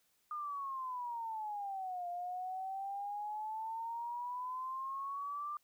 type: exponential two-way sweep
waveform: sine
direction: down then up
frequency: 1224 to 698.5 to 1193 Hz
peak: -38 dBFS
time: 0.31-5.57 s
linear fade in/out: 2 ms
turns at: 2.08 s
effects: white hiss -75 dBFS RMS until 5.63 s